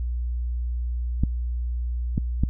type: clicks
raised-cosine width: 5 ms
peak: -9 dBFS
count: 3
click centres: 1.236 / 2.179 / 2.436 s
effects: added 60 Hz sine -24 dBFS peak until 2.49 s